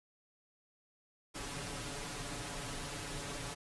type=noise with comb filter; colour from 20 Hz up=pink; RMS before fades=-42 dBFS; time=1.34-3.55 s; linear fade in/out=20 ms; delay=7 ms; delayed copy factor=+0.9; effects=resampled to 24000 Hz